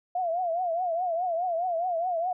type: tone with vibrato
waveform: sine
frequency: 696 Hz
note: F5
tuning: 6 cents flat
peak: -25 dBFS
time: 0.15-2.33 s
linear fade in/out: 5 ms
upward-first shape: triangle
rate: 4.8 Hz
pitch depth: 140 cents each way
effects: none